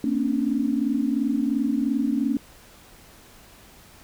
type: tone cluster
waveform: sine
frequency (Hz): 228.6 / 265.9 / 288.8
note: A#3 / C4 / D4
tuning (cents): -34 / +28 / -29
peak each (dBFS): -25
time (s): 0.04-2.37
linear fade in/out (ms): 2
effects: pink hiss -50 dBFS RMS until 4.03 s